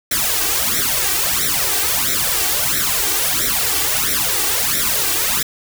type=noise with flanger; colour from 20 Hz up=white; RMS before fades=-18 dBFS; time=0.11-5.43 s; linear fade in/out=5 ms; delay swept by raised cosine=0.52 to 2.62 ms; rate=1.5 Hz; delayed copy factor=+1; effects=none